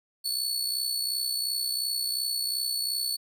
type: tone with amplitude modulation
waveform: sawtooth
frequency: 4435 Hz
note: C#8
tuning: in tune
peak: -22 dBFS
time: 0.24-3.17 s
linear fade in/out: 20 ms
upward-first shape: sine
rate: 62.8 Hz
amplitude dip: 55%
effects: none